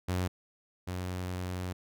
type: tone pair in turn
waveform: sawtooth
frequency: 91 / 91 Hz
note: F#2 / F#2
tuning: -28 / -28 cents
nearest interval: unison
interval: 0 cents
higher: neither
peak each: -25 / -30 dBFS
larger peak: first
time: 0.08-0.28 / 0.87-1.73 s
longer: second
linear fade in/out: 10 ms
effects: none